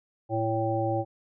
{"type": "harmonic tone", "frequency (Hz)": 111.8, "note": "A2", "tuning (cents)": 28, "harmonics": [1, 3, 5, 7], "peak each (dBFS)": [-30, -30, -30, -30], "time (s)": [0.29, 1.05], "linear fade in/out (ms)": 50, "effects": []}